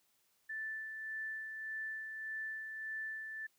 sine tone with tremolo, 1760 Hz, A6, in tune, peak -38 dBFS, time 0.49-3.47 s, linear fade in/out 10 ms, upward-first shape sine, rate 1.7 Hz, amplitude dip 40%, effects white hiss -75 dBFS RMS until 3.58 s + high-pass 60 Hz 12 dB/octave

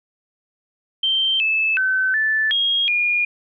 sine tone with pitch steps, 3134 / 2617 / 1527 / 1753 / 3266 / 2429 Hz, G7 / E7 / G6 / A6 / G#7 / D#7, -1 / -13 / -46 / -7 / -30 / -42 cents, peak -16 dBFS, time 1.03-3.25 s, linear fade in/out 5 ms, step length 370 ms, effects none

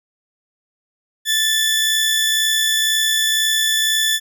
sawtooth tone pair together, 1760 / 3458 Hz, A6 / A7, 0 / -31 cents, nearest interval octave, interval 1169 cents, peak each -16 / -14 dBFS, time 1.25-4.2 s, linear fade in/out 50 ms, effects none

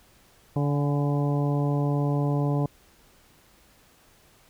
harmonic tone with a mistuned harmonic, 144.1 Hz, D3, 33 cents flat, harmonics 1 / 2 / 3 / 4 / 5 / 6 / 7, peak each -23 / -29 / -33 / -35 / -37 / -39 / -40 dBFS, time 0.56-2.66 s, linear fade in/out 2 ms, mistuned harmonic 6, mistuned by -45 cents, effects pink hiss -58 dBFS RMS until 4.49 s

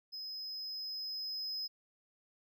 triangle tone with level ramp, 5080 Hz, D#8, 35 cents sharp, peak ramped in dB -40 to -35 dBFS, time 0.12-1.68 s, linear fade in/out 20 ms, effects none

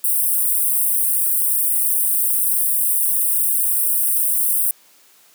white high-pass noise, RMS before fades -18 dBFS, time 0.04-4.71 s, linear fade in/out 2 ms, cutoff 8500 Hz, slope 96 dB/octave, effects white hiss -52 dBFS RMS until 5.34 s + high-pass 200 Hz 12 dB/octave

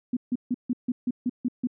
sine tone bursts, 246.9 Hz, B3, in tune, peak -22 dBFS, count 9, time 0.13-1.672 s, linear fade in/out 5 ms, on 38 ms, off 150 ms, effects none

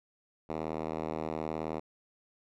5% pulse tone with band-pass filter, 79 Hz, D#2, 27 cents sharp, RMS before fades -36 dBFS, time 0.49-1.8 s, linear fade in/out 10 ms, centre 400 Hz, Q 0.54, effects none

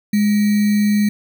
sine tone with sample-and-hold, 207.7 Hz, G#3, in tune, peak -12 dBFS, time 0.13-1.09 s, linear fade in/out 5 ms, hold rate 2100 Hz, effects none

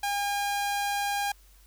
sawtooth tone, 809 Hz, G#5, 46 cents flat, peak -23 dBFS, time 0.03-1.32 s, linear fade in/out 5 ms, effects added 48 Hz sine -54 dBFS peak until 1.66 s + white hiss -61 dBFS RMS until 1.66 s

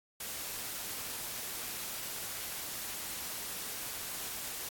white noise, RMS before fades -40 dBFS, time 0.2-4.69 s, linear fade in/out 5 ms, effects AAC 64 kbps

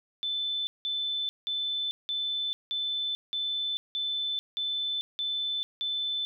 sine tone bursts, 3520 Hz, A7, in tune, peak -28 dBFS, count 10, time 0.23-6.25 s, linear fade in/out 0 ms, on 440 ms, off 180 ms, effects none

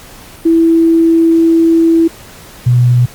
sine tone pair in turn, 329.6 / 122.78 Hz, E4 / B2, 0 / -10 cents, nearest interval octave + perfect fourth, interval 1710 cents, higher first, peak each -5 dBFS, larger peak neither, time 0.45-2.08 / 2.66-3.06 s, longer first, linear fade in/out 10 ms, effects pink hiss -35 dBFS RMS until 3.14 s + Opus 48 kbps

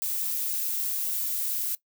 violet noise, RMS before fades -29 dBFS, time 0.02-1.75 s, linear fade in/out 0 ms, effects noise-tail reverb RT60 0.1 s tail -20 dB re dry

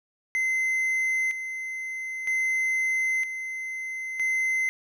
triangle tone with tremolo, 2061 Hz, C7, 27 cents flat, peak -21 dBFS, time 0.35-4.69 s, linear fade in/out 0 ms, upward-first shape square, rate 0.52 Hz, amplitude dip 60%, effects none

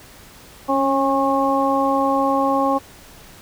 harmonic tone with a mistuned harmonic, 272.1 Hz, C#4, 32 cents flat, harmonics 1 / 2 / 3 / 4, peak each -21 / -21 / -21 / -21 dBFS, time 0.68-2.79 s, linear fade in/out 20 ms, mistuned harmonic 1, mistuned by +19 cents, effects pink hiss -44 dBFS RMS until 3.41 s

